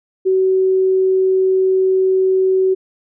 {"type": "tone", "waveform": "sine", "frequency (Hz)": 377.5, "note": "F#4", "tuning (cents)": 35, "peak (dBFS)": -11, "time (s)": [0.25, 2.75], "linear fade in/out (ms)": 20, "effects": []}